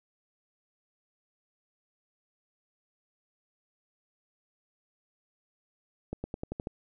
accelerating click train, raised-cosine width 2 ms, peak -21 dBFS, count 7, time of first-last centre 6.13-6.671 s, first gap 110 ms, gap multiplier 0.92, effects none

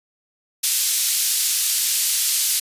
white band-pass noise, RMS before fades -20 dBFS, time 0.63-2.6 s, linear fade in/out 10 ms, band 3700 to 13000 Hz, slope 12 dB/octave, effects resampled to 32000 Hz

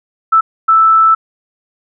sine tone bursts at uneven times, 1318.5 Hz, E6, in tune, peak -5 dBFS, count 2, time 0.32-0.41 / 0.68-1.15 s, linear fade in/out 10 ms, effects none

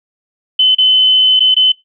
sine tone with dropouts, 3038 Hz, F#7, 45 cents sharp, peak -6 dBFS, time 0.59-1.72 s, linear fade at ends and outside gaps 5 ms, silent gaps 0.749-0.783 / 1.395-1.404 / 1.544-1.565 s, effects noise-tail reverb RT60 0.2 s tail -20 dB re dry

